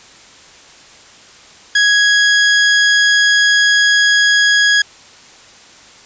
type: tone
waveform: sawtooth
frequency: 1661.2 Hz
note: G#6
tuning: in tune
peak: -5 dBFS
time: 1.75-4.82 s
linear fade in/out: 5 ms
effects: white hiss -41 dBFS RMS until 6.05 s + resampled to 16000 Hz